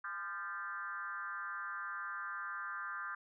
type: tone with frequency modulation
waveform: sine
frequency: 1388 Hz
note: F6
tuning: 11 cents flat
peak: -39 dBFS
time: 0.04-3.15 s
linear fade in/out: 5 ms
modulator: 182 Hz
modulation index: 1.6
effects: none